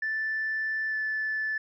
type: tone with pitch glide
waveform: sine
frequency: 1760 to 1745.8 Hz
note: A6 to A6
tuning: 0 to -14 cents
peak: -26 dBFS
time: 0.02-1.58 s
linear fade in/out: 5 ms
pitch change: -14 cents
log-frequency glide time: 0.89-0.95 s
effects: tanh soft clip ceiling -23 dBFS